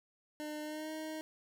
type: tone with pitch glide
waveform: 25% pulse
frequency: 302.3 to 313.1 Hz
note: D#4 to D#4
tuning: -50 to +11 cents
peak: -36 dBFS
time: 0.4-1.21 s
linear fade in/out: 0 ms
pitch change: +61 cents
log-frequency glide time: 0.62-0.91 s
effects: none